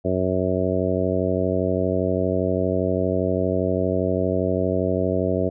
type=harmonic tone; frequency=92.5 Hz; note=F#2; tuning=in tune; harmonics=1 / 2 / 3 / 4 / 5 / 6 / 7; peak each=-27 / -27 / -27 / -27 / -27 / -27 / -27 dBFS; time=0.04-5.5 s; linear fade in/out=20 ms; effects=none